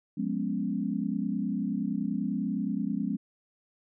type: chord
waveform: sine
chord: C# dominant seventh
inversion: first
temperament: equal with one note detuned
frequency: 178.49 / 207.7 / 246.9 / 277.2 Hz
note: E#3 / G#3 / B3 / C#4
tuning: +38 / 0 / 0 / 0 cents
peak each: -34 / -31 / -34 / -34 dBFS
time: 0.17-3.17 s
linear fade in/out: 10 ms
effects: none